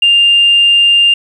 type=tone; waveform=sine; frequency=2800 Hz; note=F7; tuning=4 cents sharp; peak=-4 dBFS; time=0.02-1.14 s; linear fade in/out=5 ms; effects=tanh soft clip ceiling 0 dBFS + 7-bit